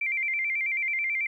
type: tone with vibrato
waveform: sine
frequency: 2217 Hz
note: C#7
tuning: in tune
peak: -25 dBFS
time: 0.01-1.27 s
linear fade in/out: 5 ms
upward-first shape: square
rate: 9.2 Hz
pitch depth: 93 cents each way
effects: 11-bit